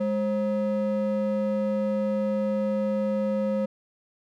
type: ring-modulated tone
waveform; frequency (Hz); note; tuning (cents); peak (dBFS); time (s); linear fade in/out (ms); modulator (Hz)
triangle; 369.8; F#4; -1; -18; 0-3.66; 10; 163
effects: none